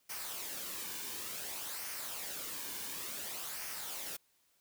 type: noise with flanger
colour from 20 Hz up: white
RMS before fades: -42 dBFS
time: 0.09-4.17 s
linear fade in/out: 10 ms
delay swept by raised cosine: 0.26 to 1.56 ms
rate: 0.56 Hz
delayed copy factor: -0.5
effects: white hiss -73 dBFS RMS until 4.6 s